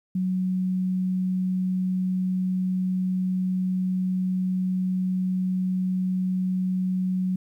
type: tone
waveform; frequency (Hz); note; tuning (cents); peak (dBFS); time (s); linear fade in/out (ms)
sine; 185; F#3; 0; -22; 0.15-7.36; 5
effects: 10-bit